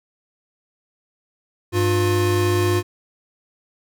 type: tone pair together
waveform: square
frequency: 99.76 / 355.5 Hz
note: G2 / F4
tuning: +31 / +31 cents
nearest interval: octave + minor seventh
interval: 2200 cents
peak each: -20 dBFS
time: 1.72-2.83 s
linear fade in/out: 50 ms
effects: none